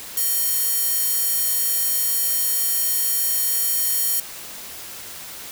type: tone with high-pass filter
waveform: square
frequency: 622.3 Hz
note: D#5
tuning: in tune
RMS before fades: -21 dBFS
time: 0.17-4.2 s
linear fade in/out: 2 ms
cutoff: 11000 Hz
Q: 0.67
effects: white hiss -36 dBFS RMS until 5.51 s